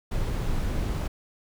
brown noise, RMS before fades -27 dBFS, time 0.11-1.08 s, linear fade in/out 10 ms, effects none

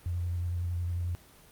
sine tone with vibrato, 87.31 Hz, F2, in tune, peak -29 dBFS, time 0.06-1.15 s, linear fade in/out 0 ms, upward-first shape square, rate 11 Hz, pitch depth 17 cents each way, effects pink hiss -56 dBFS RMS until 1.51 s + Opus 24 kbps

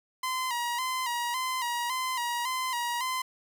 sawtooth tone with vibrato, 991 Hz, B5, 6 cents sharp, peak -25 dBFS, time 0.23-3.22 s, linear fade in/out 5 ms, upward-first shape square, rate 1.8 Hz, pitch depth 66 cents each way, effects none

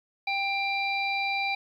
harmonic tone, 790 Hz, G5, 13 cents sharp, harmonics 1 / 3 / 5 / 6, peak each -30 / -28 / -36 / -42 dBFS, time 0.27-1.55 s, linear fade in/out 5 ms, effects 10-bit

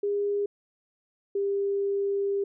sine tone pair in turn, 406.5 / 398.6 Hz, G#4 / G4, -37 / +29 cents, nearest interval unison, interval 34 cents, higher first, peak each -24 dBFS, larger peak neither, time 0.03-0.46 / 1.35-2.44 s, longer second, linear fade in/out 5 ms, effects none

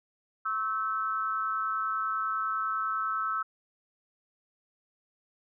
sine tone with amplitude modulation, 1310 Hz, E6, 11 cents flat, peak -24 dBFS, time 0.45-3.43 s, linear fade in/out 10 ms, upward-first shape sine, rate 210 Hz, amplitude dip 80%, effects none

